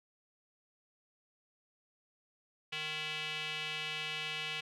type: tone with band-pass filter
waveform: square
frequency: 153.9 Hz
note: D#3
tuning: 19 cents flat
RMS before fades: -39 dBFS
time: 2.72-4.61 s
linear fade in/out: 10 ms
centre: 2800 Hz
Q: 3.7
effects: none